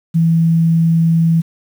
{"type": "tone", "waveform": "sine", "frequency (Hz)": 164.81, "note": "E3", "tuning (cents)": 0, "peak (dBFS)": -9, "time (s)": [0.14, 1.42], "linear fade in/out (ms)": 20, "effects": ["7-bit"]}